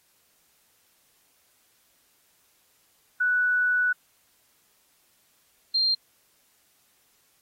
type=tone pair in turn; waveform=sine; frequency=1480 / 4186 Hz; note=F#6 / C8; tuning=0 / 0 cents; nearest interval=octave + tritone; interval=1800 cents; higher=second; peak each=-20 dBFS; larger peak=neither; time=3.2-3.93 / 5.74-5.95 s; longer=first; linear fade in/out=10 ms; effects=white hiss -65 dBFS RMS until 7.41 s + AAC 48 kbps